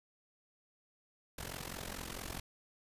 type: noise with amplitude modulation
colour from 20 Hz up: pink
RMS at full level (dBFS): -40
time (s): 1.38-2.4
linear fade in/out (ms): 5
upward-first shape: sine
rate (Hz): 44.6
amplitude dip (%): 85
effects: resampled to 32000 Hz